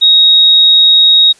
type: tone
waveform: sine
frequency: 3770 Hz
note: A#7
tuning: 19 cents sharp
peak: -3 dBFS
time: 0.01-1.33 s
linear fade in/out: 20 ms
effects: white hiss -45 dBFS RMS until 1.39 s + resampled to 22050 Hz